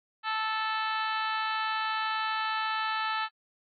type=harmonic tone; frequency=438.3 Hz; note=A4; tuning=7 cents flat; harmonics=2 / 3 / 4 / 5 / 6 / 7 / 8 / 9 / 10; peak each=-33 / -32 / -35 / -44 / -39 / -41 / -46 / -42 / -48 dBFS; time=0.23-3.29 s; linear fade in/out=50 ms; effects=AAC 32 kbps